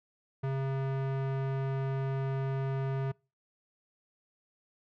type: tone with low-pass filter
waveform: square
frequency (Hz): 134.9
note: C#3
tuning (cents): -47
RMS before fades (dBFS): -32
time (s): 0.43-3.12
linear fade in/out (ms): 10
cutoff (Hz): 1700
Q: 0.68
effects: noise-tail reverb RT60 0.3 s tail -25 dB re dry